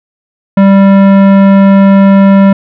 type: tone with tanh clipping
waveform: sine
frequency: 196 Hz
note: G3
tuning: in tune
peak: -3 dBFS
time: 0.57-2.53 s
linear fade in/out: 5 ms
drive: 17 dB
effects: none